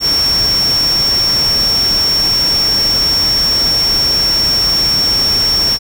sine tone in noise, 5480 Hz, F8, 34 cents flat, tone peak -10 dBFS, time 0-5.79 s, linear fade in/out 50 ms, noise pink, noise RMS -22 dBFS, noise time 0-5.79 s, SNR +9 dB, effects none

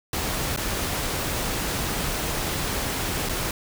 pink noise with dropouts, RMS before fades -27 dBFS, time 0.13-3.51 s, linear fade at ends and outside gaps 2 ms, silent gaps 0.563-0.573 / 3.289-3.293 s, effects none

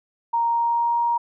sine tone with pitch glide, 932.3 to 942 Hz, A#5 to A#5, 0 to +18 cents, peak -18 dBFS, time 0.33-1.18 s, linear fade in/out 10 ms, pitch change +18 cents, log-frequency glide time 0.45-1 s, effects none

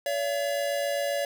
square tone pair together, 568.4 / 676 Hz, C#5 / E5, +43 / +43 cents, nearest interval minor third, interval 300 cents, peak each -28 / -32 dBFS, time 0.06-1.25 s, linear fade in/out 2 ms, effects none

